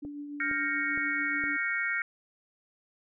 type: tone with tremolo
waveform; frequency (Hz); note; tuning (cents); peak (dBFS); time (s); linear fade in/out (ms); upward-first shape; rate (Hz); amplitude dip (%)
sine; 290.4; D4; -19; -35; 0.02-1.57; 10; triangle; 6.9; 40
type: click train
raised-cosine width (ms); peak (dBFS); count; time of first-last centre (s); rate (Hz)
2; -30; 4; 0.05-1.439; 2.16
type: chord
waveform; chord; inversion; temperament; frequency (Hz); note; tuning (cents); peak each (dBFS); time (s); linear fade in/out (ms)
sine; G half-diminished seventh; third; equal with one note detuned; 1396.9 / 1581.6 / 1864.7 / 2217; F6 / G6 / Bb6 / Db7; 0 / +15 / 0 / 0; -34 / -36 / -32 / -32; 0.4-2.02; 2
effects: none